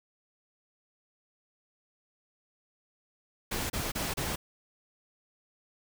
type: noise bursts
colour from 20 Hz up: pink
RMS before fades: -33 dBFS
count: 4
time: 3.51-4.36 s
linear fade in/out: 10 ms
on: 190 ms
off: 30 ms
effects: none